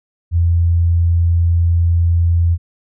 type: tone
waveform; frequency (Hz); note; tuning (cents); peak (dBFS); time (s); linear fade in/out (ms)
sine; 85; F2; -46; -10; 0.31-2.58; 50
effects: none